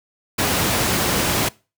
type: noise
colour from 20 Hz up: pink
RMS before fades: -19 dBFS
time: 0.38-1.49 s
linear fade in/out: 10 ms
effects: noise-tail reverb RT60 0.3 s tail -22 dB re dry + high-pass 80 Hz 12 dB/octave